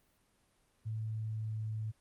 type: tone with pitch glide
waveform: sine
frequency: 110 to 109.11 Hz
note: A2 to A2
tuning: 0 to -14 cents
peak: -35 dBFS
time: 0.85-1.92 s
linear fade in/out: 20 ms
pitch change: -14 cents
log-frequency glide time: 0.97-1.63 s
effects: pink hiss -72 dBFS RMS until 2 s + Opus 32 kbps